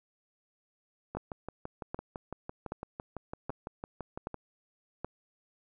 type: two click trains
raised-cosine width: 1 ms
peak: -21 / -24 dBFS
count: 6 / 20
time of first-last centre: 1.17-5.046 / 1.15-4.343 s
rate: 1.29 / 5.95 Hz
effects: none